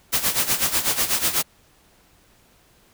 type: noise with tremolo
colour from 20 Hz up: white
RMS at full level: -19 dBFS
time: 0.12-1.43 s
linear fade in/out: 20 ms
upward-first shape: sine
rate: 8.1 Hz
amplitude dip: 75%
effects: pink hiss -57 dBFS RMS until 2.93 s